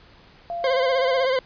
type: tone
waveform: sine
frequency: 688 Hz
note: F5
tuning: 26 cents flat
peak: -26 dBFS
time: 0.5-1.25 s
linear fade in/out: 0 ms
type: tone with vibrato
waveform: 40% pulse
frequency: 523.3 Hz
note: C5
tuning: in tune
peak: -18 dBFS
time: 0.64-1.39 s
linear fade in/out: 2 ms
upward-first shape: sine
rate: 16 Hz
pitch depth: 57 cents each way
effects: pink hiss -51 dBFS RMS until 1.45 s + resampled to 11025 Hz